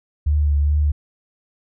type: tone with vibrato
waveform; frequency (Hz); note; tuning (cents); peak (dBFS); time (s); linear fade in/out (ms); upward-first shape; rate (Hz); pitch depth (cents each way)
sine; 73.42; D2; 0; -14; 0.26-0.92; 10; triangle; 2.4; 38
effects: none